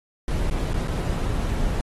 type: noise with dropouts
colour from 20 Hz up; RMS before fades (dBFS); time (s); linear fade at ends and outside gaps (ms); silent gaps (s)
brown; -24; 0.28-1.81; 1; 0.499-0.51 / 0.734-0.741 / 0.875-0.881
effects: AAC 32 kbps